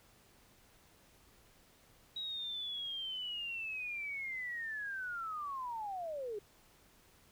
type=linear sweep; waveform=sine; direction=down; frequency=3850 to 395.6 Hz; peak=-38 dBFS; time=2.16-6.39 s; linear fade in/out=5 ms; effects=pink hiss -65 dBFS RMS until 7.31 s